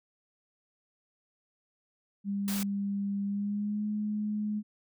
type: tone with pitch glide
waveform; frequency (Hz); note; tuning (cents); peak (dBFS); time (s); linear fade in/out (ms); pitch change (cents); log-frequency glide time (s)
sine; 200 to 210.6; G3 to G#3; +35 to +24; -29; 2.24-4.63; 50; +89; 3.25-3.85
type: noise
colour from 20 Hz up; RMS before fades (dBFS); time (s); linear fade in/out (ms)
white; -37; 2.48-2.63; 0
effects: none